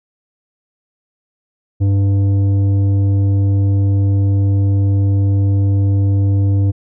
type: tone with tanh clipping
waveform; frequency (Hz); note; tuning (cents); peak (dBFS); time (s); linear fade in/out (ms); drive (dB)
triangle; 98.9; G2; +16; -12; 1.8-6.72; 20; 13
effects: none